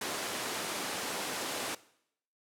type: high-pass noise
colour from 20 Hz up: pink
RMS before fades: -36 dBFS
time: 0.01-1.75 s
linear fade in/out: 5 ms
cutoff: 310 Hz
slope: 12 dB/octave
effects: noise-tail reverb RT60 0.7 s tail -19 dB re dry + low-pass 12000 Hz 12 dB/octave